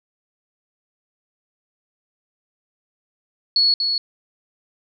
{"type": "tone with echo", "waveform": "sine", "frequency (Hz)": 4376, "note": "C#8", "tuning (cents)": -23, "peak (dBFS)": -13, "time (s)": [3.56, 3.74], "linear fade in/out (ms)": 2, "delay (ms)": 240, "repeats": 1, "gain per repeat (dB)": -5, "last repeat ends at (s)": 3.98, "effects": []}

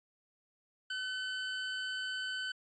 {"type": "tone", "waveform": "25% pulse", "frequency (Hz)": 1516, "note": "F#6", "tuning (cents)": 42, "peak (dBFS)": -32, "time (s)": [0.9, 2.52], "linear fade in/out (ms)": 5, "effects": ["resampled to 16000 Hz"]}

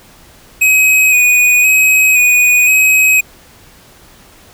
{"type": "tone with vibrato", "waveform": "square", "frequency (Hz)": 2505, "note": "D#7", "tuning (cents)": 11, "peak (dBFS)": -7, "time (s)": [0.61, 3.21], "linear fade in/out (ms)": 10, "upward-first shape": "square", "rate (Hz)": 0.97, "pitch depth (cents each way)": 22, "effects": ["pink hiss -42 dBFS RMS until 4.53 s"]}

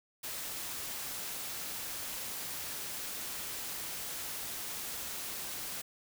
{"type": "noise", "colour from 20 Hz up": "white", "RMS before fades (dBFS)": -40, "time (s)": [0.23, 5.82], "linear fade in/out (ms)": 10, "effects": []}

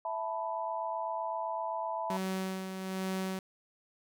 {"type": "chord", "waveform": "sine", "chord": "E suspended fourth", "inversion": "none", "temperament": "equal", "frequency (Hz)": [659.3, 880, 987.8], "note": ["E5", "A5", "B5"], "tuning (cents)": [0, 0, 0], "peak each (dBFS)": -37, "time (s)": [0.05, 2.17], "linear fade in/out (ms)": 2}
{"type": "tone with tremolo", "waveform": "sawtooth", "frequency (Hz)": 189, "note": "F#3", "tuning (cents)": 37, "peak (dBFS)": -28, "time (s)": [2.1, 3.39], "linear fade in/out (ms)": 2, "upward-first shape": "sine", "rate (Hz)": 1.2, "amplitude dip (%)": 50}
{"effects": []}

